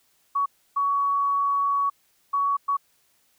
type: tone bursts at uneven times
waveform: sine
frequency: 1124 Hz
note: C#6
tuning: 24 cents sharp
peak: -20 dBFS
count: 4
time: 0.35-0.46 / 0.76-1.9 / 2.33-2.57 / 2.68-2.77 s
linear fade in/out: 10 ms
effects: white hiss -65 dBFS RMS until 3.38 s